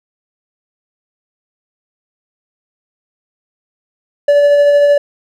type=tone with tremolo; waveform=triangle; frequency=577 Hz; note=D5; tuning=31 cents flat; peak=-3 dBFS; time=4.28-4.98 s; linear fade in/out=5 ms; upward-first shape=sine; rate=13 Hz; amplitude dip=25%; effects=none